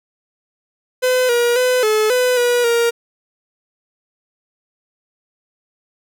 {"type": "tone with pitch steps", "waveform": "45% pulse", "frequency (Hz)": [507, 477.4, 504, 430.8, 501, 485.4, 468.5], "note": ["B4", "A#4", "B4", "A4", "B4", "B4", "A#4"], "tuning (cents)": [45, 41, 35, -37, 25, -30, 9], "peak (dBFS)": -13, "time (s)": [1.02, 2.91], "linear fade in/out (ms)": 20, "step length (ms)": 270, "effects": []}